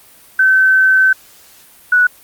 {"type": "tone pair in turn", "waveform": "sine", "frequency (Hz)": [1534, 1474], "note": ["G6", "F#6"], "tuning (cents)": [-38, -7], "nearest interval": "minor second", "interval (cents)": 69, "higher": "first", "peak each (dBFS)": -7, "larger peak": "neither", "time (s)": [[0.39, 1.13], [1.92, 2.07]], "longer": "first", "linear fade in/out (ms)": 5, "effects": ["white hiss -44 dBFS RMS until 2.23 s", "Opus 32 kbps"]}